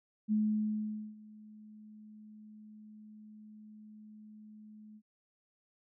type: tone with ADSR envelope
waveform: sine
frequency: 213.6 Hz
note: G#3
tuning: 49 cents sharp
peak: -26 dBFS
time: 0.28-5.02 s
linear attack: 40 ms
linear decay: 830 ms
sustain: -24 dB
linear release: 58 ms
effects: none